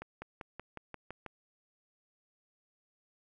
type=accelerating click train; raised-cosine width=0.5 ms; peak=-27 dBFS; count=8; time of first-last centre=0.02-1.263 s; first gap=200 ms; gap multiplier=0.96; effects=none